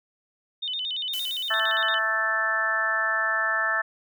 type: tone with vibrato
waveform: sine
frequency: 3322 Hz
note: G#7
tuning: in tune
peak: -27 dBFS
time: 0.62-1.99 s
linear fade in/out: 10 ms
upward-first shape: square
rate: 8.7 Hz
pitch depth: 170 cents each way
type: noise with exponential decay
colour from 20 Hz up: blue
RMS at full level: -35 dBFS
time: 1.13-2.33 s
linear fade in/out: 5 ms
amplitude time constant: 260 ms
type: harmonic tone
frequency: 220 Hz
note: A3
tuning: in tune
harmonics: 3 / 4 / 5 / 6 / 7 / 8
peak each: -33 / -36 / -35 / -28 / -33 / -24 dBFS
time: 1.5-3.82 s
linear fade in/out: 10 ms
effects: none